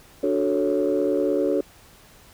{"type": "chord", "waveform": "sine", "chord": "D major seventh", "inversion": "none", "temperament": "equal", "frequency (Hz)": [293.7, 370, 440, 554.4], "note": ["D4", "F#4", "A4", "C#5"], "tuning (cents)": [0, 0, 0, 0], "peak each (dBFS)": -24, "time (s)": [0.23, 1.61], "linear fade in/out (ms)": 5, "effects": ["tanh soft clip ceiling -12 dBFS", "pink hiss -51 dBFS RMS until 2.33 s"]}